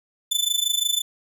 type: tone with amplitude modulation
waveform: sawtooth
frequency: 3512 Hz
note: A7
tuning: 4 cents flat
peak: -14 dBFS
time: 0.31-1.02 s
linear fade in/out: 10 ms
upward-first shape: sine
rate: 25.8 Hz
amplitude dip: 85%
effects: none